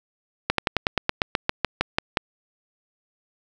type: slowing click train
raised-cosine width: 0.3 ms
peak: -3 dBFS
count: 14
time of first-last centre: 0.5-2.172 s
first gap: 83 ms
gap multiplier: 1.07
effects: none